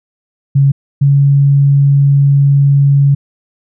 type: tone pair in turn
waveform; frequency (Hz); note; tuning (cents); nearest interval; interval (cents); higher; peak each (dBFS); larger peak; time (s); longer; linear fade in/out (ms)
sine; 138.7 / 140.31; C#3 / C#3; +1 / +21; unison; 20; second; -5; neither; 0.55-0.72 / 1.01-3.15; second; 10
effects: none